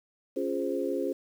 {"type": "chord", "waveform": "sine", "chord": "Db major seventh", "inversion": "none", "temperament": "equal", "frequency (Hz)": [277.2, 349.2, 415.3, 523.3], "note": ["Db4", "F4", "Ab4", "C5"], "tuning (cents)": [0, 0, 0, 0], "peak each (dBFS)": -33, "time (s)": [0.36, 1.13], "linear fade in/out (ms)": 10, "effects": ["9-bit"]}